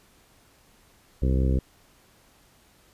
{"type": "harmonic tone", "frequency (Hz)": 65.41, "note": "C2", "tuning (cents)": 0, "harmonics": [1, 2, 3, 4, 5, 6, 7, 8], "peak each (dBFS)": [-21, -27, -31, -33, -35, -37, -38, -39], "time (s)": [1.22, 1.59], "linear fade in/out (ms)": 5, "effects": ["pink hiss -59 dBFS RMS until 2.93 s", "resampled to 32000 Hz"]}